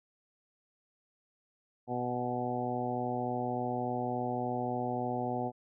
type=harmonic tone with a mistuned harmonic; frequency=123.47 Hz; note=B2; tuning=in tune; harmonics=1 / 2 / 3 / 4 / 5 / 6 / 7; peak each=-40 / -37 / -40 / -40 / -41 / -36 / -41 dBFS; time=1.87-5.52 s; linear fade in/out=50 ms; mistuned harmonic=7; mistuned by=-20 cents; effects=none